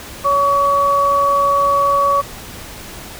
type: tone pair together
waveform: sine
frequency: 561.3 / 1131 Hz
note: C#5 / C#6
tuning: +22 / +34 cents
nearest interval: octave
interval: 1212 cents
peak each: -18 / -12 dBFS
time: 0.24-2.22 s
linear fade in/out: 20 ms
effects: pink hiss -33 dBFS RMS until 3.19 s